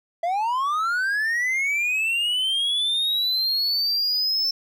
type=linear sweep; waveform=triangle; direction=up; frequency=659.3 to 5330 Hz; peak=-19 dBFS; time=0.23-4.51 s; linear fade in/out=5 ms; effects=none